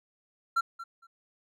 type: tone with echo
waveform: triangle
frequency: 1361 Hz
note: F6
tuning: 45 cents flat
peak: -21 dBFS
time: 0.56-0.61 s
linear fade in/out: 10 ms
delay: 230 ms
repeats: 2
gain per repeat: -15 dB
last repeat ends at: 1.07 s
effects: none